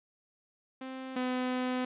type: tone pair in turn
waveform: sawtooth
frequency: 261.6 / 253.1 Hz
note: C4 / B3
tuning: 0 / +43 cents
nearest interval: minor second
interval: 57 cents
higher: first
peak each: -35 / -26 dBFS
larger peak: second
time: 0.81-1.16 / 1.16-1.85 s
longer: second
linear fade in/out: 5 ms
effects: resampled to 8000 Hz + 11-bit